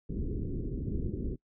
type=low-pass noise; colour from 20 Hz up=pink; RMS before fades=-34 dBFS; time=0.09-1.36 s; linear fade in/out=10 ms; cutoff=410 Hz; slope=48 dB/octave; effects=noise-tail reverb RT60 0.1 s tail -23 dB re dry